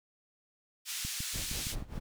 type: band-pass noise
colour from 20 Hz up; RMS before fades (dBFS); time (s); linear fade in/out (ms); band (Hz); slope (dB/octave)
white; -38; 0.85-1.76; 50; 2200 to 8800; 12
type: click train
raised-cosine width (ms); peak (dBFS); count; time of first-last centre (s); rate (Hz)
5; -27; 7; 1.05-1.979; 6.46
type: noise with tremolo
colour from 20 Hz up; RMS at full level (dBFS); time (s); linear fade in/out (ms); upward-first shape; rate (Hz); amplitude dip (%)
brown; -38; 1.33-2; 20; sine; 5.1; 85
effects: none